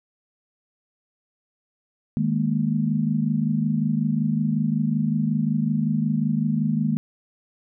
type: chord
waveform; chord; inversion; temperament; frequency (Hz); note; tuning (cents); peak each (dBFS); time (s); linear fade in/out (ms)
sine; D# suspended fourth; none; equal; 155.56 / 207.7 / 233.1; D#3 / G#3 / A#3; 0 / 0 / 0; -24; 2.17-6.97; 0
effects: none